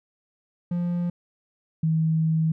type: tone pair in turn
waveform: triangle / sine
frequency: 174.61 / 160 Hz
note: F3 / D#3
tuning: 0 / +49 cents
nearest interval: major second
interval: 151 cents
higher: first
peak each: -21 / -19 dBFS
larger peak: second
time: 0.71-1.1 / 1.83-2.52 s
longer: second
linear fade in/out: 5 ms
effects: none